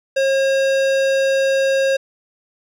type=tone with hard clipping; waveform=sine; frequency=540 Hz; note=C#5; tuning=45 cents flat; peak=-16 dBFS; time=0.16-1.97 s; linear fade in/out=10 ms; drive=18 dB; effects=none